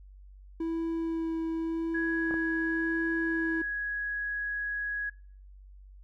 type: tone with vibrato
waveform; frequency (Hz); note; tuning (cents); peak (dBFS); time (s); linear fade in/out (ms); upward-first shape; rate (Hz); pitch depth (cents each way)
triangle; 327.7; E4; -10; -27; 0.6-3.62; 5; sine; 0.9; 10
type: tone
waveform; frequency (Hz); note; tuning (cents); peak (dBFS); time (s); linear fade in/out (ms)
sine; 1666; G#6; +5; -30; 1.94-5.1; 10
type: clicks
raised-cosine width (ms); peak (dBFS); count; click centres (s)
1; -25; 2; 2.31 / 2.341
effects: noise-tail reverb RT60 0.5 s tail -24 dB re dry + added 48 Hz sine -48 dBFS peak until 6.03 s